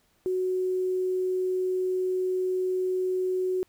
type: tone with quantisation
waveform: sine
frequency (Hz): 370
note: F#4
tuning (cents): 0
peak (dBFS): -24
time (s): 0.26-3.63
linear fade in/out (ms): 0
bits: 9
effects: pink hiss -67 dBFS RMS until 3.68 s